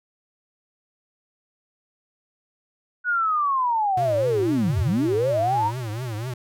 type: linear two-way sweep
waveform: sine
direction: down then up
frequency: 1480 to 72.9 to 975 Hz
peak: -19 dBFS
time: 3.04-5.72 s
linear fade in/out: 50 ms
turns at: 4.8 s
type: tone with vibrato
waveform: square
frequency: 116.54 Hz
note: A#2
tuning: in tune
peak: -28 dBFS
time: 3.97-6.34 s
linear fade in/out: 5 ms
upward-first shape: triangle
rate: 4 Hz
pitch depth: 230 cents each way
effects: none